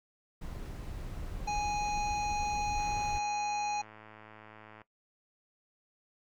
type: noise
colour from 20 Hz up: brown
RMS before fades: -40 dBFS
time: 0.41-3.19 s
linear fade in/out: 10 ms
type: harmonic tone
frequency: 830.6 Hz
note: G#5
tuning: in tune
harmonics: 1 / 3 / 5 / 7 / 8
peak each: -31 / -41 / -45 / -48 / -49 dBFS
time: 1.47-3.82 s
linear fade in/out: 10 ms
type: click train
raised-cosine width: 0.5 ms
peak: -36 dBFS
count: 221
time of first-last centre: 2.78-4.817 s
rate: 108 Hz
effects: noise-tail reverb RT60 0.1 s tail -17 dB re dry